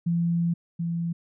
sine tone pair in turn, 170 / 168.92 Hz, F3 / E3, -46 / +43 cents, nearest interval unison, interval 11 cents, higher first, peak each -21 / -25 dBFS, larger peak first, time 0.06-0.54 / 0.79-1.13 s, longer first, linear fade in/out 10 ms, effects none

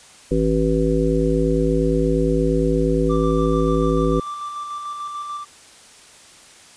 harmonic tone, 54.3 Hz, A1, 22 cents flat, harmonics 1 / 3 / 5 / 7 / 9, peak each -22 / -22 / -22 / -22 / -22 dBFS, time 0.31-4.2 s, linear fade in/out 5 ms
triangle tone with tremolo, 1174.7 Hz, D6, in tune, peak -24 dBFS, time 3.09-5.45 s, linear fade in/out 20 ms, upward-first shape square, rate 6.8 Hz, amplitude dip 30%
effects white hiss -46 dBFS RMS until 6.76 s + resampled to 22050 Hz

